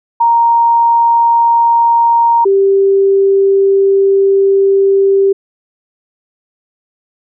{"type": "tone pair in turn", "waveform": "sine", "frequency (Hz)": [932.3, 392], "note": ["A#5", "G4"], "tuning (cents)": [0, 0], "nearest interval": "octave + minor third", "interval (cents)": 1500, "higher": "first", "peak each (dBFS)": -6, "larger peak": "neither", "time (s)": [[0.2, 2.45], [2.45, 5.33]], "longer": "second", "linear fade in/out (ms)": 10, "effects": []}